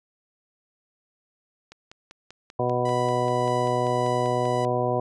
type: click train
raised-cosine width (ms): 0.2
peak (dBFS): -26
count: 16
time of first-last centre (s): 1.72-4.65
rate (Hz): 5.12
type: harmonic tone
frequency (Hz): 123.5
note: B2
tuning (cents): 0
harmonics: 1 / 2 / 3 / 4 / 5 / 6 / 8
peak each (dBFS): -29 / -33 / -29 / -28 / -28 / -29 / -31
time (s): 2.59-5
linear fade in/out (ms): 5
type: tone with tremolo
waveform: sawtooth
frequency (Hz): 987.8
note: B5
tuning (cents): 0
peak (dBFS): -30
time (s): 2.85-4.65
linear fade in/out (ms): 5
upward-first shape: triangle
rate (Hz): 1.8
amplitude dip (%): 35
effects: resampled to 24000 Hz